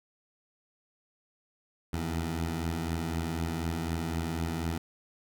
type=beating tone pair; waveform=15% pulse; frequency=79 / 83 Hz; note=D#2 / E2; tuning=+27 / +12 cents; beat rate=4 Hz; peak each=-31 / -25 dBFS; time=1.93-4.78 s; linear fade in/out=5 ms; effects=none